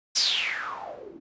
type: noise with low-pass filter sweep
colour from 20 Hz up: blue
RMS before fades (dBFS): -29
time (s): 0.15-1.2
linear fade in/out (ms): 20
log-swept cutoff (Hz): 5700 to 280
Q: 7.5
effects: resampled to 16000 Hz